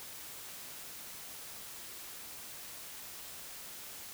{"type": "silence", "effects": ["white hiss -47 dBFS RMS until 4.13 s"]}